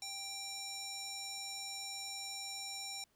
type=tone with band-pass filter; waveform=square; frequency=787 Hz; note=G5; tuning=7 cents sharp; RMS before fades=-44 dBFS; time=0.02-3.04 s; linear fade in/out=2 ms; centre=6100 Hz; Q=2.1; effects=pink hiss -75 dBFS RMS until 3.15 s